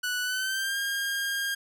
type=tone with pitch glide; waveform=sawtooth; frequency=1480 to 1614 Hz; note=F#6 to G#6; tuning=0 to -50 cents; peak=-24 dBFS; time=0.03-1.55 s; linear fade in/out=10 ms; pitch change=+150 cents; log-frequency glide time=0.22-0.78 s; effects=none